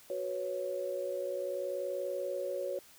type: chord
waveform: sine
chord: F# suspended fourth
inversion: none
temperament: equal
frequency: 370 / 493.9 / 554.4 Hz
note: F#4 / B4 / C#5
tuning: 0 / 0 / 0 cents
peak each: -40 / -40 / -35 dBFS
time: 0.1-2.79 s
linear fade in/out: 2 ms
effects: white hiss -58 dBFS RMS until 2.98 s